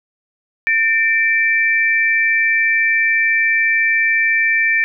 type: tone pair together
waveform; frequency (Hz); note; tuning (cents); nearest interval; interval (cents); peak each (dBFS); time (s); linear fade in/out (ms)
sine; 1800 / 2334; A6 / D7; +39 / -11; major third; 450; -15; 0.67-4.84; 0
effects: none